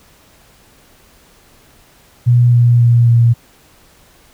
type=tone with pitch steps; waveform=sine; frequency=121.3 / 120.05 / 118.8 / 117.57 Hz; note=B2 / B2 / A#2 / A#2; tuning=-31 / -49 / +33 / +15 cents; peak=-6 dBFS; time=2.26-3.34 s; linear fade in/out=20 ms; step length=270 ms; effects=pink hiss -48 dBFS RMS until 4.33 s